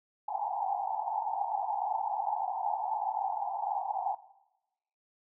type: band-pass noise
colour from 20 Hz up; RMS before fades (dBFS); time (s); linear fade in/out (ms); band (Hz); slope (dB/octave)
white; -33; 0.28-4.15; 5; 740 to 890; 96
effects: noise-tail reverb RT60 0.9 s tail -17 dB re dry

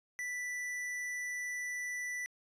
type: tone with hard clipping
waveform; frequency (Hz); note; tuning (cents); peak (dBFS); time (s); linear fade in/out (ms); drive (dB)
triangle; 1975.5; B6; 0; -38; 0.19-2.26; 0; 14
effects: resampled to 32000 Hz

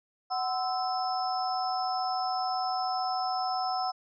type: tone cluster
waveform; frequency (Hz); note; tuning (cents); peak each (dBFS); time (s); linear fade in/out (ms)
sine; 747 / 1028 / 1313 / 5240; F#5 / C6 / E6 / E8; +16 / -31 / -7 / -11; -29 / -38 / -36 / -37; 0.3-3.92; 20
effects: none

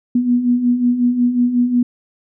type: beating tone pair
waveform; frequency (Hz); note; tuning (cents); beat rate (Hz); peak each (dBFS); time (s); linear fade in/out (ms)
sine; 240 / 245.5; B3 / B3; -49 / -10; 5.5; -20 / -13; 0.15-1.83; 5
effects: none

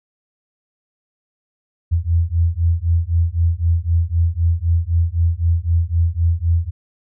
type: beating tone pair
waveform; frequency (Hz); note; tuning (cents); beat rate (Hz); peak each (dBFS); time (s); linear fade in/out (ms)
sine; 82.41 / 86.31; E2 / F2; 0 / -20; 3.9; -17; 1.91-6.71; 20
effects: none

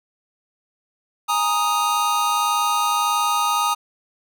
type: chord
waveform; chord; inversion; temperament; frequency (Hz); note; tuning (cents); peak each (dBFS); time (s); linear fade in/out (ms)
square; Ab suspended second; none; equal; 830.6 / 932.3 / 1244.5; Ab5 / Bb5 / Eb6; 0 / 0 / 0; -26 / -24 / -21; 1.28-3.75; 20
effects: none

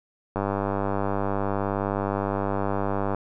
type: click train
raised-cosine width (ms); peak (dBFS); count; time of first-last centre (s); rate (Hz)
1; -12; 278; 0.36-3.147; 99.4
effects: none

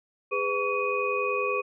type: tone cluster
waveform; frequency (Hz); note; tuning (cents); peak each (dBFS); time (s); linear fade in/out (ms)
sine; 410.7 / 501 / 1129 / 2489; G#4 / B4 / C#6 / D#7; -19 / +25 / +31 / 0; -30; 0.31-1.62; 20
effects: none

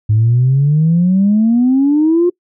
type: exponential sweep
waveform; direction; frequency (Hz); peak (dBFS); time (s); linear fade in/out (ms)
sine; up; 104.8 to 359.4; -7; 0.09-2.3; 10
effects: noise-tail reverb RT60 0.1 s tail -25 dB re dry + tanh soft clip ceiling -4 dBFS

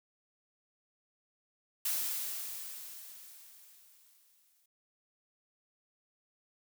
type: noise with exponential decay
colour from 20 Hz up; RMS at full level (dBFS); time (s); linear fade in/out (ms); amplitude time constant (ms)
blue; -32; 1.85-4.66; 5; 610
effects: none

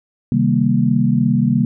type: chord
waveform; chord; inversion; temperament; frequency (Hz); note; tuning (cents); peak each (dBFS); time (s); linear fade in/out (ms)
sine; C minor seventh; none; equal with one note detuned; 132.26 / 155.56 / 196 / 233.1; C3 / Eb3 / G3 / Bb3; +19 / 0 / 0 / 0; -18 / -20 / -18 / -16; 0.32-1.65; 2
effects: none

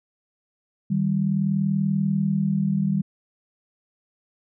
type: tone pair together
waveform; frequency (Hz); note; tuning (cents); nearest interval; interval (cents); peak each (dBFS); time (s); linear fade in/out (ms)
sine; 155.56 / 195.99; D#3 / G3; 0 / 0; major third; 400; -24 / -21; 0.9-3.02; 10
effects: none

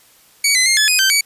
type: tone with pitch steps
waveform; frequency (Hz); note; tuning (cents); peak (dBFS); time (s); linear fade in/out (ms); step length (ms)
15% pulse; 2257 / 2033 / 2121 / 1718 / 2496 / 1554 / 2271; C#7 / B6 / C7 / A6 / D#7 / G6 / C#7; +31 / +50 / +23 / -42 / +5 / -16 / +41; -5; 0.44-1.21; 5; 110
effects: white hiss -50 dBFS RMS until 1.25 s + resampled to 32000 Hz

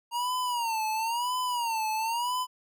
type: tone with vibrato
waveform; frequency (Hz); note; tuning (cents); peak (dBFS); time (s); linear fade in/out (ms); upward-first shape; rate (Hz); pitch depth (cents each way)
square; 935; A#5; +5; -28; 0.11-2.47; 50; sine; 0.98; 130
effects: none

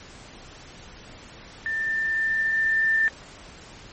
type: tone with level ramp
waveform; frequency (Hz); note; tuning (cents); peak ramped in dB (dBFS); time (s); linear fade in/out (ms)
sine; 1786; A6; +25; -24 to -17; 1.66-3.08; 0
effects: pink hiss -45 dBFS RMS until 3.92 s + MP3 32 kbps

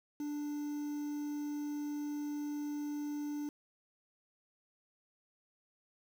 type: tone with quantisation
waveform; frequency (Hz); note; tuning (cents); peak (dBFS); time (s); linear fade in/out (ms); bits
triangle; 293.7; D4; 0; -34; 0.2-3.49; 2; 9
effects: none

